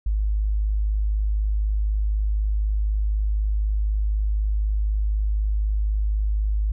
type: tone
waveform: sine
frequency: 52 Hz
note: G#1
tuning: 3 cents sharp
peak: -19 dBFS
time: 0.06-6.72 s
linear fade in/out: 5 ms
effects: none